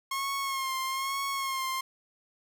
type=tone with vibrato; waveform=sawtooth; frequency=1078 Hz; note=C#6; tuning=49 cents flat; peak=-26 dBFS; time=0.11-1.81 s; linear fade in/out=5 ms; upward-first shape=sine; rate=1.1 Hz; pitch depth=41 cents each way; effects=9-bit